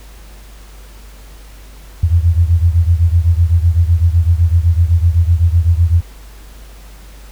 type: beating tone pair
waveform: sine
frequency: 82.41 / 90.31 Hz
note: E2 / F#2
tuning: 0 / -41 cents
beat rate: 7.9 Hz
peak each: -10 / -13 dBFS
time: 2.03-6.01 s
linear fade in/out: 5 ms
effects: added 50 Hz sine -34 dBFS peak until 7.31 s + pink hiss -43 dBFS RMS until 7.31 s